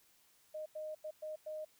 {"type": "tone bursts at uneven times", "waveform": "sine", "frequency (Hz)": 618, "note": "D#5", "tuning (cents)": -12, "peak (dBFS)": -40, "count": 5, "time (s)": [[0.54, 0.66], [0.75, 0.95], [1.04, 1.11], [1.22, 1.36], [1.46, 1.65]], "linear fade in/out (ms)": 10, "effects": ["white hiss -69 dBFS RMS until 1.79 s"]}